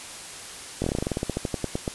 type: slowing click train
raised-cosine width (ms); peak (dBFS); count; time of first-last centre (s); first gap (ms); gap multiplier
2; -12; 19; 0.82-1.878; 21; 1.11
effects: white hiss -39 dBFS RMS until 1.94 s + resampled to 24000 Hz